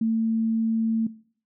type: tone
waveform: sine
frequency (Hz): 224.5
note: A3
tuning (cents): +35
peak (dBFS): -20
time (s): 0.01-1.07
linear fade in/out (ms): 5
effects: noise-tail reverb RT60 0.5 s tail -19 dB re dry